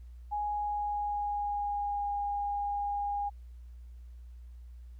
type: tone with pitch glide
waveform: sine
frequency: 830.6 to 814.9 Hz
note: G#5 to G#5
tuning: 0 to -33 cents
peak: -30 dBFS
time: 0.31-3.3 s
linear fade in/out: 20 ms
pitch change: -33 cents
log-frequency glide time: 0.48-2.11 s
effects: added 60 Hz sine -45 dBFS peak until 4.99 s + pink hiss -74 dBFS RMS until 4.99 s